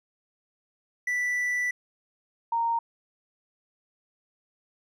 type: tone pair in turn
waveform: triangle / sine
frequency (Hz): 1972 / 926.4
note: B6 / A#5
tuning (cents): -3 / -11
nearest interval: octave + minor second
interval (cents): 1308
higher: first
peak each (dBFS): -23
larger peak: neither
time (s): 1.07-1.71 / 2.52-2.79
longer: first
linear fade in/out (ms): 5
effects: none